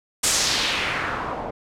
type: noise with low-pass filter sweep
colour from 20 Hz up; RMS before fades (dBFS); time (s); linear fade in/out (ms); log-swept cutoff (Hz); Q
white; -24; 0.23-1.51; 10; 8800 to 630; 1.7
effects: none